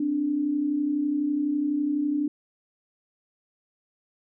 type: tone pair together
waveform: sine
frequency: 261.6 / 293.6 Hz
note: C4 / D4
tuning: 0 / 0 cents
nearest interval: major second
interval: 200 cents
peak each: -31 / -23 dBFS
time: 0-2.28 s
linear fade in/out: 5 ms
effects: none